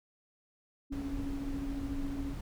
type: tone with tremolo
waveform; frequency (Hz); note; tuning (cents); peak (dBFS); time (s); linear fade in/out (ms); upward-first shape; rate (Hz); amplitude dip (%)
sine; 277.4; C#4; +1; -34; 0.9-2.34; 20; sine; 14; 45
type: noise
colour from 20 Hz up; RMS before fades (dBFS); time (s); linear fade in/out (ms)
brown; -39; 0.92-2.41; 5
effects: none